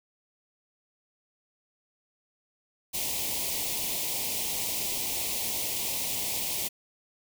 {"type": "band-stop noise", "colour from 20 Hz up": "white", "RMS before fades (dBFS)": -31, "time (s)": [2.93, 6.69], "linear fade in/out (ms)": 20, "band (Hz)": [990, 2100], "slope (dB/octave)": 48, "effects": []}